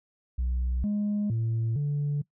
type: tone with pitch steps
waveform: sine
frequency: 62 / 207 / 113.6 / 145.2 Hz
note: B1 / G#3 / A#2 / D3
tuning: +7 / -5 / -44 / -19 cents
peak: -23 dBFS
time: 0.38-2.22 s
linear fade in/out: 10 ms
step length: 460 ms
effects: noise-tail reverb RT60 0.1 s tail -21 dB re dry + tanh soft clip ceiling -23 dBFS